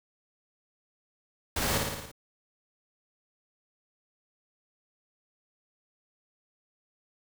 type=noise with echo; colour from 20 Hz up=pink; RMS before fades=-30 dBFS; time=1.56-1.78 s; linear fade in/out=5 ms; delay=56 ms; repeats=6; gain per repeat=-3 dB; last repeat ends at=2.116 s; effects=none